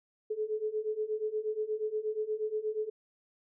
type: beating tone pair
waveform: sine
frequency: 425.6 / 434 Hz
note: G#4 / A4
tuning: +42 / -24 cents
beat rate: 8.4 Hz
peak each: -35 / -33 dBFS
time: 0.3-2.9 s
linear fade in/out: 10 ms
effects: none